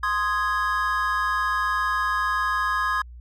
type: chord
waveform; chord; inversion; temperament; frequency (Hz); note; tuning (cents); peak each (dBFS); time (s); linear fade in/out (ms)
triangle; Ab major; first; equal; 1046.5 / 1244.5 / 1661.2; C6 / Eb6 / Ab6; 0 / 0 / 0; -24; 0.03-3.02; 5
effects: added 60 Hz sine -39 dBFS peak until 3.2 s